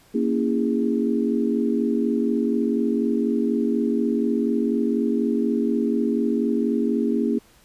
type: chord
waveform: sine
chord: A# half-diminished seventh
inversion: none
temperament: equal with one note detuned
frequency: 233.1 / 277.2 / 329.6 / 409.1 Hz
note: A#3 / C#4 / E4 / G#4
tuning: 0 / 0 / 0 / -26 cents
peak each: -22 / -25 / -27 / -26 dBFS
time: 0.14-7.39 s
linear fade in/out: 10 ms
effects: pink hiss -55 dBFS RMS until 7.64 s + resampled to 32000 Hz

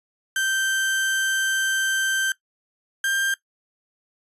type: tone pair in turn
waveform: 35% pulse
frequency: 1561 / 1586.5 Hz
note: G6 / G6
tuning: -8 / +20 cents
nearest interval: unison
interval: 28 cents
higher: second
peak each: -19 dBFS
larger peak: neither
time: 0.36-2.32 / 3.04-3.34 s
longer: first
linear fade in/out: 2 ms
effects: noise-tail reverb RT60 0.1 s tail -18 dB re dry + resampled to 32000 Hz

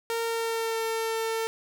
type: tone with pitch glide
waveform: sawtooth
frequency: 459.6 to 449.9 Hz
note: A#4 to A4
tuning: -25 to +39 cents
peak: -23 dBFS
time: 0.1-1.47 s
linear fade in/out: 0 ms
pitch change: -36 cents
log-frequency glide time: 0.23-0.84 s
effects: none

